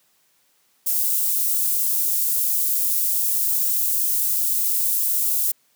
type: high-pass noise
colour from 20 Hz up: white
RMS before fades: -21 dBFS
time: 0.86-5.52 s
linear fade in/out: 10 ms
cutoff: 11000 Hz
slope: 12 dB/octave
effects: white hiss -63 dBFS RMS until 5.75 s + high-pass 100 Hz 12 dB/octave